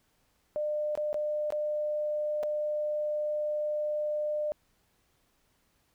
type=tone with dropouts; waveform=sine; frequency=601 Hz; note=D5; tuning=40 cents sharp; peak=-28 dBFS; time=0.56-4.52 s; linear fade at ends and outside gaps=0 ms; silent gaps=0.953-0.975 / 1.13-1.143 / 1.504-1.523 / 2.43-2.434 s; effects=pink hiss -71 dBFS RMS until 5.94 s